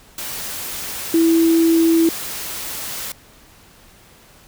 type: tone in noise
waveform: sine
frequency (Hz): 329.6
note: E4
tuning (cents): 0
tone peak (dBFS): -11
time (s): 1.14-2.09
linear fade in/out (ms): 2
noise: white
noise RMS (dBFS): -28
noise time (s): 0.18-3.12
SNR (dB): +14
effects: pink hiss -48 dBFS RMS until 4.47 s